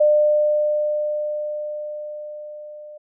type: tone with level ramp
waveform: sine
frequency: 600 Hz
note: D5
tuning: 37 cents sharp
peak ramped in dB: -11 to -36 dBFS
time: 0-2.98 s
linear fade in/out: 10 ms
effects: none